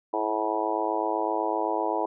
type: harmonic tone with a mistuned harmonic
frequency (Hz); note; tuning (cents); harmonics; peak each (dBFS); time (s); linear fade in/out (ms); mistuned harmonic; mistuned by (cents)
107.8; A2; -35; 3 / 4 / 5 / 6 / 7 / 8 / 9; -32 / -32 / -34 / -32 / -32 / -32 / -31; 0.13-2.06; 5; 3; +42
effects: none